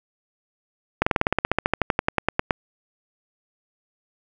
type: slowing click train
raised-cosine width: 0.5 ms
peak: -3 dBFS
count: 21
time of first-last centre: 1.02-2.508 s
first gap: 45 ms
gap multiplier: 1.05
effects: none